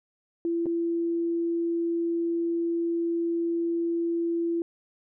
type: tone with dropouts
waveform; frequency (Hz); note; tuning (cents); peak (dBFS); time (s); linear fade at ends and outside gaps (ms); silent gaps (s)
sine; 337.4; E4; +40; -24; 0.45-4.62; 1; 0.658-0.665
effects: none